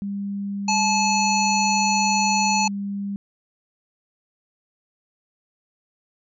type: tone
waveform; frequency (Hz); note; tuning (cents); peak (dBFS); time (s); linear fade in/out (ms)
sine; 200; G3; +35; -25; 0.02-3.16; 0
type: harmonic tone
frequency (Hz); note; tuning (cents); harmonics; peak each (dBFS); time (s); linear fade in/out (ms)
863; A5; -34; 1 / 3 / 5 / 7 / 8; -20 / -25 / -27 / -28 / -29; 0.68-2.68; 5
effects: none